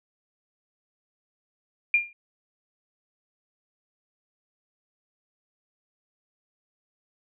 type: tone with exponential decay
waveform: sine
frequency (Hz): 2400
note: D7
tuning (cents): +37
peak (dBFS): -14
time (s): 1.94-2.13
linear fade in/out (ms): 2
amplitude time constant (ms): 41
effects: none